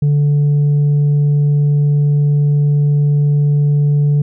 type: tone with tanh clipping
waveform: sine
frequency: 145.7 Hz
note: D3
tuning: 13 cents flat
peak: -10 dBFS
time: 0.02-4.22 s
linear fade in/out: 5 ms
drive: 2 dB
effects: none